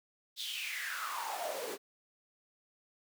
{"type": "noise with high-pass filter sweep", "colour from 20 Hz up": "pink", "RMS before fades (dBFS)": -39, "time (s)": [0.36, 1.78], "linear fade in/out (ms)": 50, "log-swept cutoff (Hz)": [3900, 380], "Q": 6.9, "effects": []}